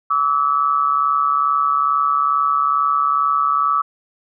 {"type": "tone pair together", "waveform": "sine", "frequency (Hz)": [1153, 1295.3], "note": ["D6", "E6"], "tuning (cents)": [-32, -31], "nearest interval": "major second", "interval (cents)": 201, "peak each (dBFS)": -17, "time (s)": [0.1, 3.82], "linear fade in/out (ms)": 10, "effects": []}